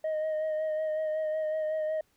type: tone with vibrato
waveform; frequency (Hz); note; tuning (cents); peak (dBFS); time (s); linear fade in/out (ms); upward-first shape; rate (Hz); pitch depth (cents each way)
sine; 623; D#5; +2; -25; 0.04-2.01; 5; sine; 5.4; 22
effects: tanh soft clip ceiling -27 dBFS + pink hiss -70 dBFS RMS until 2.16 s